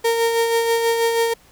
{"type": "tone with tremolo", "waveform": "35% pulse", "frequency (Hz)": 461, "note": "A#4", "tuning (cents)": -19, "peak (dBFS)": -13, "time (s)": [0.04, 1.34], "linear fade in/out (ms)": 10, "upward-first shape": "sine", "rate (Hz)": 6.2, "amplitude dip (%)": 40, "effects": ["pink hiss -52 dBFS RMS until 1.51 s"]}